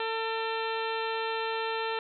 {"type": "harmonic tone with a mistuned harmonic", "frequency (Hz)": 448.7, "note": "A4", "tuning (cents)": 34, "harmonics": [1, 2, 3, 4, 5, 6, 7, 8, 9], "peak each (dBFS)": [-33, -34, -38, -39, -43, -41, -43, -45, -44], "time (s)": [0, 1.99], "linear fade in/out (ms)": 2, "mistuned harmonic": 5, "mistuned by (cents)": 77, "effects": []}